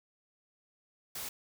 white noise, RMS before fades -40 dBFS, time 1.15-1.29 s, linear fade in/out 5 ms, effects none

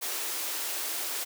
white high-pass noise, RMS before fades -33 dBFS, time 0.01-1.25 s, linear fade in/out 20 ms, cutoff 290 Hz, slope 48 dB/octave, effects none

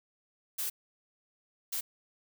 blue noise bursts at uneven times, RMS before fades -34 dBFS, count 2, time 0.58-0.7 / 1.72-1.81 s, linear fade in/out 10 ms, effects none

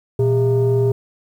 sine tone pair together, 119.69 / 402.6 Hz, A#2 / G4, +46 / +46 cents, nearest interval octave + major sixth, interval 2100 cents, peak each -14 dBFS, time 0.19-0.92 s, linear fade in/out 5 ms, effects tanh soft clip ceiling -10 dBFS + 8-bit

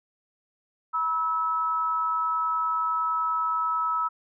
sine tone pair together, 970 / 1299.3 Hz, B5 / E6, -31 / -25 cents, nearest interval perfect fourth, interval 506 cents, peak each -30 / -24 dBFS, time 0.93-4.09 s, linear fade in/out 20 ms, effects none

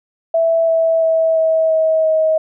sine tone with pitch steps, 659.3 / 654 / 648.7 / 643.5 / 638.3 / 633.2 Hz, E5 / E5 / E5 / E5 / D#5 / D#5, 0 / -14 / -28 / -42 / +44 / +30 cents, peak -11 dBFS, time 0.34-2.38 s, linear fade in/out 5 ms, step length 340 ms, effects none

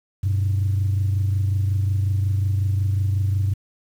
sine tone pair together, 96.4 / 121.9 Hz, G2 / B2, -28 / -22 cents, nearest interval major third, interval 406 cents, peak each -17 / -26 dBFS, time 0.23-3.54 s, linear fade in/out 10 ms, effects tanh soft clip ceiling -14 dBFS + 8-bit

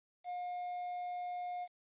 triangle tone with quantisation, 715 Hz, F5, 41 cents sharp, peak -36 dBFS, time 0.24-1.68 s, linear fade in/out 50 ms, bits 10, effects resampled to 8000 Hz

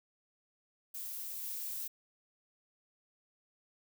violet noise with level steps, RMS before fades -42 / -40 dBFS, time 0.94-1.88 s, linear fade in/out 10 ms, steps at 1.43 s, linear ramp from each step 2 ms, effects none

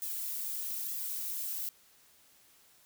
violet noise with flanger, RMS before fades -37 dBFS, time 0.02-1.69 s, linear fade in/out 0 ms, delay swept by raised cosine 1.3 to 4 ms, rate 1.1 Hz, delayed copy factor -0.8, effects white hiss -63 dBFS RMS until 2.85 s

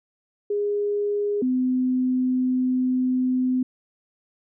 sine tone pair in turn, 411 / 254.8 Hz, G#4 / C4, -18 / -46 cents, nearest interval minor sixth, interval 828 cents, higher first, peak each -21 / -19 dBFS, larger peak second, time 0.5-1.42 / 1.42-3.63 s, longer second, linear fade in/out 5 ms, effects none

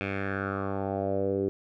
10% pulse tone with low-pass filter sweep, 98 Hz, G2, in tune, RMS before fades -30 dBFS, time 0.01-1.49 s, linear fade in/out 0 ms, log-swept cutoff 2500 to 380 Hz, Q 4, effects none

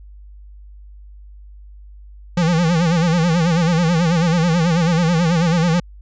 square tone with vibrato, 168.5 Hz, E3, 38 cents sharp, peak -14 dBFS, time 2.37-5.8 s, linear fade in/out 5 ms, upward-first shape sine, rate 9.2 Hz, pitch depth 110 cents each way, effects added 50 Hz sine -37 dBFS peak until 6.01 s + resampled to 16000 Hz

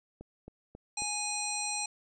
click train, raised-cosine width 2 ms, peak -32 dBFS, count 4, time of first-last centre 0.21-1.021 s, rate 3.7 Hz
harmonic tone, 829 Hz, G#5, 3 cents flat, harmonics 1 / 3 / 5 / 7 / 9 / 10, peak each -39 / -39 / -39 / -39 / -39 / -39 dBFS, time 0.97-1.86 s, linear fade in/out 5 ms
effects none

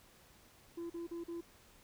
sine tone bursts, 339.4 Hz, F4, 49 cents flat, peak -37 dBFS, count 4, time 0.77-1.41 s, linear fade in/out 10 ms, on 130 ms, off 40 ms, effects tanh soft clip ceiling -39 dBFS + pink hiss -63 dBFS RMS until 1.83 s

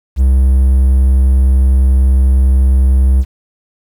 triangle tone, 65.5 Hz, C2, 2 cents sharp, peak -4 dBFS, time 0.16-3.25 s, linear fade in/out 50 ms, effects 7-bit

